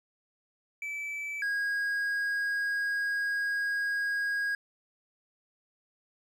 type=tone pair in turn; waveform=triangle; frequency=2311 / 1640 Hz; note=D7 / G#6; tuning=-28 / -22 cents; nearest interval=tritone; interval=594 cents; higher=first; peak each=-32 / -26 dBFS; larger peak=second; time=0.82-1.42 / 1.42-4.55 s; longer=second; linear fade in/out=2 ms; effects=none